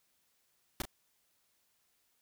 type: noise with echo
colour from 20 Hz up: pink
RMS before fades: -35 dBFS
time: 0.8-0.82 s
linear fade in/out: 2 ms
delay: 34 ms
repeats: 1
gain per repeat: -8 dB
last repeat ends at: 0.854 s
effects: white hiss -75 dBFS RMS until 2.21 s